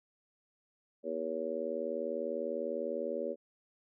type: harmonic tone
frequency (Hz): 80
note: D#2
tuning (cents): +49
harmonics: 3 / 4 / 5 / 6 / 7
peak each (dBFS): -43 / -43 / -40 / -39 / -37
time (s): 1.03-3.36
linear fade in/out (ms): 50
effects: none